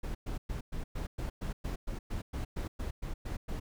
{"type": "noise bursts", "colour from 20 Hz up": "brown", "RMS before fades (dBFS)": -36, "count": 16, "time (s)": [0.03, 3.6], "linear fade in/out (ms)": 10, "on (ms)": 120, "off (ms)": 110, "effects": []}